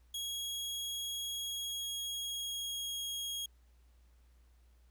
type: tone with pitch glide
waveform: sawtooth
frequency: 3310 to 3281 Hz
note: G#7 to G#7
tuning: -6 to -22 cents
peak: -34 dBFS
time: 0.14-3.46 s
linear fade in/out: 5 ms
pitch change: -16 cents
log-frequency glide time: 1.32-3.1 s
effects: added 60 Hz sine -61 dBFS peak until 4.9 s + pink hiss -75 dBFS RMS until 4.9 s